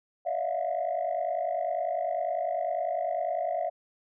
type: tone cluster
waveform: sine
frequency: 577 / 635 / 665 / 715 Hz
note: D5 / D#5 / E5 / F5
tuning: -31 / +35 / +15 / +41 cents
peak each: -34 / -35 / -30 / -30 dBFS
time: 0.25-3.7 s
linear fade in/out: 20 ms
effects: tanh soft clip ceiling -21 dBFS